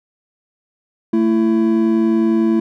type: tone pair together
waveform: triangle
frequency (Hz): 222.7 / 333.6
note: A3 / E4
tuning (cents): +21 / +21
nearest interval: perfect fifth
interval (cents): 700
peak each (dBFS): -13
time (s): 1.13-2.6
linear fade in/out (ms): 5
effects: none